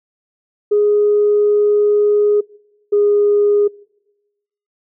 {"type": "tone pair in turn", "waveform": "sine", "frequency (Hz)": [415.3, 411.5], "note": ["G#4", "G#4"], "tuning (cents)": [0, -16], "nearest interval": "unison", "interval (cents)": 16, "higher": "first", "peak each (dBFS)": -9, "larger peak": "neither", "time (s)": [[0.71, 2.41], [2.92, 3.68]], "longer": "first", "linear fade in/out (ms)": 10, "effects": ["noise-tail reverb RT60 1.0 s tail -25 dB re dry", "tanh soft clip ceiling -5 dBFS"]}